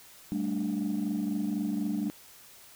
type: chord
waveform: sine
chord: G suspended second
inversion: none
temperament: equal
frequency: 196 / 220 / 293.7 Hz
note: G3 / A3 / D4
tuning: 0 / 0 / 0 cents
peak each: -31 dBFS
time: 0.32-2.1 s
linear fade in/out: 0 ms
effects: tanh soft clip ceiling -23 dBFS + white hiss -53 dBFS RMS until 2.75 s